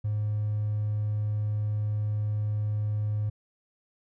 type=tone with hard clipping; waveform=triangle; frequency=105.4 Hz; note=G#2; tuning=26 cents sharp; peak=-26 dBFS; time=0.04-3.3 s; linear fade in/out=10 ms; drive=4 dB; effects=none